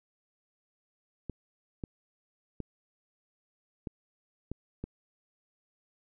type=clicks; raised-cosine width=3 ms; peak=-23 dBFS; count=6; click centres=1.297 / 1.838 / 2.603 / 3.872 / 4.516 / 4.84 s; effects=none